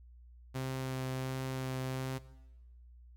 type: tone with vibrato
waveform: sawtooth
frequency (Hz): 130.81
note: C3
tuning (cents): 0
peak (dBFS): -31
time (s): 0.54-2.19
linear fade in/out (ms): 20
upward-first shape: triangle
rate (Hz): 1.4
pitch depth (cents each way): 11
effects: noise-tail reverb RT60 1.0 s tail -18 dB re dry + added 60 Hz sine -53 dBFS peak until 3.16 s